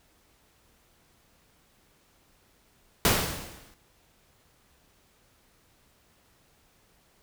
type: noise with exponential decay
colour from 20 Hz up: pink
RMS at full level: -19 dBFS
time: 3.05-3.74 s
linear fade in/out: 1 ms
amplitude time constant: 150 ms
effects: pink hiss -64 dBFS RMS until 7.22 s